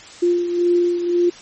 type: beating tone pair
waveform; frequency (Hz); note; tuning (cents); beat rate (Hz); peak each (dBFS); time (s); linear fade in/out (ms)
sine; 349.2 / 351.1; F4 / F4; 0 / +9; 1.9; -15 / -23; 0.22-1.3; 10
effects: white hiss -40 dBFS RMS until 1.41 s + MP3 32 kbps